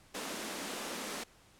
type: high-pass noise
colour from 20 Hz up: pink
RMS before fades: -40 dBFS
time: 0.14-1.24 s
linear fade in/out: 10 ms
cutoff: 190 Hz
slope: 48 dB/octave
effects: pink hiss -62 dBFS RMS until 1.59 s + low-pass 11000 Hz 12 dB/octave